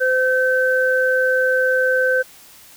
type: tone pair together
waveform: sine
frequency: 514 / 1540.3 Hz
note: C5 / G6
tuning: -31 / -31 cents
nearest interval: octave + perfect fifth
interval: 1900 cents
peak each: -17 dBFS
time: 0-2.23 s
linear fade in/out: 20 ms
effects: white hiss -45 dBFS RMS until 2.76 s